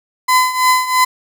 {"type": "tone with tremolo", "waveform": "35% pulse", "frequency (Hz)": 1015, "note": "B5", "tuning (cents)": 47, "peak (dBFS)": -6, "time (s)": [0.28, 1.05], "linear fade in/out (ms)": 10, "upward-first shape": "triangle", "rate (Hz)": 3, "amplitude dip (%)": 80, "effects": []}